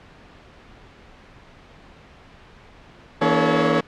20% pulse tone cluster, 163.4 / 236.3 / 286.6 / 430.3 / 555 Hz, E3 / A#3 / D4 / A4 / C#5, -15 / +24 / -42 / -39 / +2 cents, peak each -18 dBFS, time 3.21-3.81 s, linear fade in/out 10 ms, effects pink hiss -47 dBFS RMS until 3.87 s + low-pass 3000 Hz 12 dB/octave

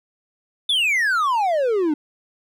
triangle exponential sweep, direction down, 3592 to 287.4 Hz, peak -15 dBFS, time 0.69-1.94 s, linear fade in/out 5 ms, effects none

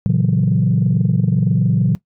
sine chord, F# dominant seventh, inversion first, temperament equal with one note detuned, 116.54 / 138.59 / 164.81 / 185.96 Hz, A#2 / C#3 / E3 / F#3, 0 / 0 / 0 / +9 cents, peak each -17 dBFS, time 0.06-1.95 s, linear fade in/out 0 ms, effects noise-tail reverb RT60 0.1 s tail -18 dB re dry + tanh soft clip ceiling -6 dBFS

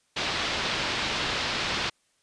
white low-pass noise, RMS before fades -29 dBFS, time 0.16-1.9 s, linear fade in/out 10 ms, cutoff 4400 Hz, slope 24 dB/octave, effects white hiss -69 dBFS RMS until 2.22 s + resampled to 22050 Hz

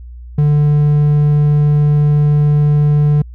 triangle tone, 147.7 Hz, D3, 10 cents sharp, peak -6 dBFS, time 0.38-3.22 s, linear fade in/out 5 ms, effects added 60 Hz sine -29 dBFS peak until 3.34 s

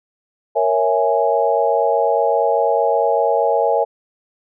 sine chord, A# half-diminished seventh, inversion none, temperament equal, 466.2 / 554.4 / 659.3 / 830.6 Hz, A#4 / C#5 / E5 / G#5, 0 / 0 / 0 / 0 cents, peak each -19 dBFS, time 0.55-3.85 s, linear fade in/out 20 ms, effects none

